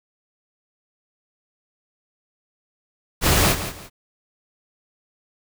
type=noise with echo; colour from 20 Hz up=pink; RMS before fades=-17 dBFS; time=3.21-3.56 s; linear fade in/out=50 ms; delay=170 ms; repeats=2; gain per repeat=-11 dB; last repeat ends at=3.9 s; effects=none